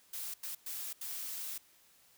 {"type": "noise bursts at uneven times", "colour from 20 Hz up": "blue", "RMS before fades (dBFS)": -41, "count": 4, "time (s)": [[0.13, 0.34], [0.43, 0.55], [0.66, 0.93], [1.01, 1.58]], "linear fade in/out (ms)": 5, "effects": ["white hiss -65 dBFS RMS until 2.17 s"]}